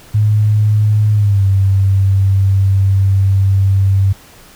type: tone with pitch glide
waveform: sine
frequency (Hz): 106 to 97.2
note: G#2 to G2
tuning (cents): +36 to -14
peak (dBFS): -8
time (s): 0.14-4.13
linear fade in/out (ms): 10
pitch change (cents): -150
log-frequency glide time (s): 1.12-1.45
effects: pink hiss -41 dBFS RMS until 4.55 s